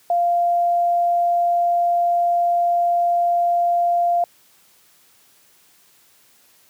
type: tone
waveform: sine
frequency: 695 Hz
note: F5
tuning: 9 cents flat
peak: -15 dBFS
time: 0.1-4.24 s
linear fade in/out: 2 ms
effects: white hiss -55 dBFS RMS until 6.69 s + high-pass 80 Hz 12 dB/octave

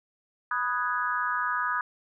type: chord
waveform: sine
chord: G# minor seventh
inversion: first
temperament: equal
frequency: 987.8 / 1244.5 / 1480 / 1661.2 Hz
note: B5 / D#6 / F#6 / G#6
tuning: 0 / 0 / 0 / 0 cents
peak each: -32 / -29 / -32 / -32 dBFS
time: 0.51-1.81 s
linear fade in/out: 2 ms
effects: none

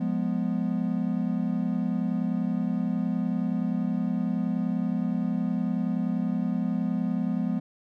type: chord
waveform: triangle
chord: F diminished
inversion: none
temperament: equal with one note detuned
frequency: 177.05 / 207.7 / 246.9 Hz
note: F3 / Ab3 / Cb4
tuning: +24 / 0 / 0 cents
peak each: -27 dBFS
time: 0-7.6 s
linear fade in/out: 10 ms
effects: none

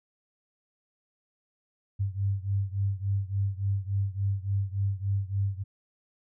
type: beating tone pair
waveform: sine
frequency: 97.5 / 101 Hz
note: G2 / G#2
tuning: -9 / -48 cents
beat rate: 3.5 Hz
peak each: -28 / -30 dBFS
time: 1.99-5.64 s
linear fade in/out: 20 ms
effects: none

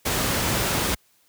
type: noise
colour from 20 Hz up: pink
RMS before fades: -23 dBFS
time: 0.05-0.95 s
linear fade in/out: 10 ms
effects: white hiss -62 dBFS RMS until 1.28 s + high-pass 60 Hz 12 dB/octave

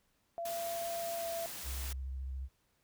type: tone with pitch glide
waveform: sine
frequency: 679 to 672 Hz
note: F5 to E5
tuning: -49 to +33 cents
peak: -36 dBFS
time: 0.38-1.46 s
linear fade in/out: 0 ms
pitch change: -18 cents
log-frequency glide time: 0.99-1.29 s
type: noise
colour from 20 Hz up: white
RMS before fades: -44 dBFS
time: 0.45-1.93 s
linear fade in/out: 5 ms
type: tone with vibrato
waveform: sine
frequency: 66 Hz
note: C2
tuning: 16 cents sharp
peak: -37 dBFS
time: 1.63-2.49 s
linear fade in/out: 50 ms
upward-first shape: square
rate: 14 Hz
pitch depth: 30 cents each way
effects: pink hiss -75 dBFS RMS until 2.83 s

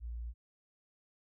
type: tone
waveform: sine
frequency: 58.27 Hz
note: A#1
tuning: in tune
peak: -38 dBFS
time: 0-0.34 s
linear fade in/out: 50 ms
effects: none

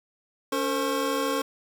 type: tone cluster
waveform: square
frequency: 280.2 / 453.9 / 526 / 1086 Hz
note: C#4 / A#4 / C5 / C#6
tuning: +19 / -46 / +9 / -36 cents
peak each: -31 dBFS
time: 0.52-1.42 s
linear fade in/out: 5 ms
effects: none

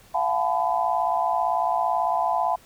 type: tone cluster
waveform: sine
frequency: 683 / 741 / 856 / 1004 Hz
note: F5 / F#5 / A5 / B5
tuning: -39 / +2 / -48 / +28 cents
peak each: -26 dBFS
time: 0.14-2.56 s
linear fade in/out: 10 ms
effects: pink hiss -53 dBFS RMS until 2.65 s

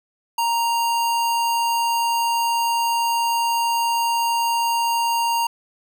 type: tone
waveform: square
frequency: 932.3 Hz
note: A#5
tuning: in tune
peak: -19 dBFS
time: 0.38-5.47 s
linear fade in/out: 5 ms
effects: none

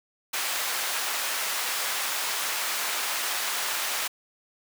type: high-pass noise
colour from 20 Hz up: pink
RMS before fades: -29 dBFS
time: 0.33-4.08 s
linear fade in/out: 10 ms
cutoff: 1000 Hz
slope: 12 dB/octave
effects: none

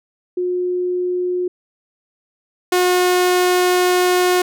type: tone pair in turn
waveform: sine / sawtooth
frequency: 360 / 361.3 Hz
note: F#4 / F#4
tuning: -47 / -41 cents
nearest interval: unison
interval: 6 cents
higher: second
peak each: -17 / -9 dBFS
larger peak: second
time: 0.37-1.48 / 2.72-4.42 s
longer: second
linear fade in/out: 5 ms
effects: none

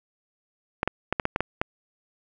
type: clicks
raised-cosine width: 0.5 ms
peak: -8 dBFS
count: 8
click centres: 0.831 / 0.876 / 1.126 / 1.198 / 1.254 / 1.361 / 1.406 / 1.615 s
effects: none

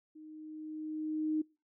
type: tone with level ramp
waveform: sine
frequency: 310 Hz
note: D#4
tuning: 6 cents flat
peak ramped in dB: -49 to -28 dBFS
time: 0.15-1.42 s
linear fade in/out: 10 ms
effects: noise-tail reverb RT60 0.3 s tail -24 dB re dry

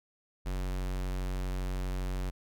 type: tone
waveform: square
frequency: 46.25 Hz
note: F#1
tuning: in tune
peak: -32 dBFS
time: 0.45-2.31 s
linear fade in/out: 20 ms
effects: none

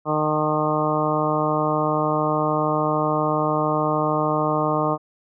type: harmonic tone with a mistuned harmonic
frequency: 153.1 Hz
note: D#3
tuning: 28 cents flat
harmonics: 1 / 2 / 3 / 4 / 5 / 6 / 7 / 8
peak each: -27 / -26 / -27 / -25 / -28 / -30 / -26 / -28 dBFS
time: 0.05-4.98 s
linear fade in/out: 50 ms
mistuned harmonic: 6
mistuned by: -21 cents
effects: none

